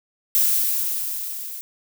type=noise with level ramp; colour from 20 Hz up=violet; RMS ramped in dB=-17 to -34 dBFS; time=0.35-1.61 s; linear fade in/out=0 ms; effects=none